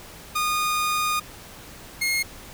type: tone pair in turn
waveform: sawtooth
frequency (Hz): 1227 / 2150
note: D#6 / C7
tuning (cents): -25 / +47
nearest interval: minor seventh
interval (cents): 972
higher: second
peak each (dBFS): -18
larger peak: neither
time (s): 0.35-1.2 / 2.01-2.23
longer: first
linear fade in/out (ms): 10
effects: pink hiss -43 dBFS RMS until 2.53 s